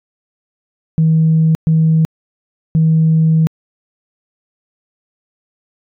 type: tone bursts at uneven times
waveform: sine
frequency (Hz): 160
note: D#3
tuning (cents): +49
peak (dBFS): -7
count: 3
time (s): 0.98-1.55 / 1.67-2.05 / 2.75-3.47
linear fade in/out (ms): 0
effects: tanh soft clip ceiling -4 dBFS